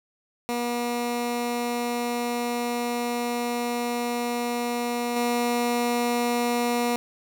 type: tone with level steps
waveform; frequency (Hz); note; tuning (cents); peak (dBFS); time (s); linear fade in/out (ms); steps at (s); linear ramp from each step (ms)
15% pulse; 240; B3; -49; -19 / -16; 0.49-6.96; 0; 5.16; 5
effects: none